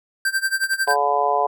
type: tone with tremolo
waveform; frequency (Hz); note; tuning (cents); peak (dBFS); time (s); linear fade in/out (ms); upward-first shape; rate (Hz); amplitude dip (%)
square; 1568; G6; 0; -17; 0.25-0.96; 2; sine; 11; 90
type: clicks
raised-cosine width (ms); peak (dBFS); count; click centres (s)
0.3; -23; 4; 0.638 / 0.735 / 0.877 / 0.909
type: harmonic tone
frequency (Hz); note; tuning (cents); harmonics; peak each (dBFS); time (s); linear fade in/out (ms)
143.2; D3; -43; 3 / 4 / 5 / 6 / 7; -25 / -25 / -20 / -25 / -22; 0.87-1.47; 10
effects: none